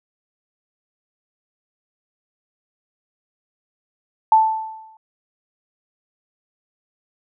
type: tone with exponential decay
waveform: sine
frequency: 880 Hz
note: A5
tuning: in tune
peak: -7 dBFS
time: 4.32-4.97 s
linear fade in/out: 2 ms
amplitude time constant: 140 ms
effects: none